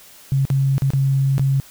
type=tone with dropouts; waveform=sine; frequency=135.9 Hz; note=C#3; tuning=34 cents flat; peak=-14 dBFS; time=0.32-1.6 s; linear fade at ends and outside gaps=0 ms; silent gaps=0.452-0.502 / 0.781-0.821 / 0.904-0.935 / 1.381-1.395 s; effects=white hiss -45 dBFS RMS until 1.7 s